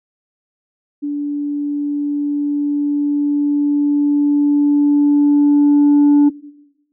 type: tone with level ramp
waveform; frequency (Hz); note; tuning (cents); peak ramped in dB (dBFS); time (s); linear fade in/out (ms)
sine; 290; D4; -22; -18 to -4; 1.02-6.3; 20
effects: noise-tail reverb RT60 1.0 s tail -21 dB re dry + tanh soft clip ceiling -6 dBFS